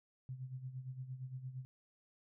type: tone with tremolo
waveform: sine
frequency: 129.3 Hz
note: C3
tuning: 20 cents flat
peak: -40 dBFS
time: 0.29-1.65 s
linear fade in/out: 0 ms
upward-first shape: sine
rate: 8.7 Hz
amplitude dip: 70%
effects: none